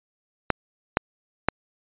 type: clicks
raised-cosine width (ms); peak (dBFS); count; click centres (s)
0.5; -3; 3; 0.503 / 0.971 / 1.486
effects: resampled to 8000 Hz